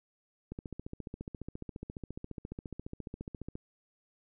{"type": "click train", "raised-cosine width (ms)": 3, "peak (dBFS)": -27, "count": 45, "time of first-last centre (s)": [0.52, 3.554], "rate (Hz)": 14.5, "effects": []}